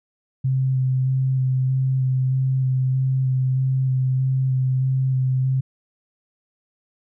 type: tone with vibrato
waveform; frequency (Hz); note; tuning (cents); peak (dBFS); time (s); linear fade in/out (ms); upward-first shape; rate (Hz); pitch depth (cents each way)
sine; 130.81; C3; 0; -17; 0.44-5.61; 10; square; 1.6; 12
effects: none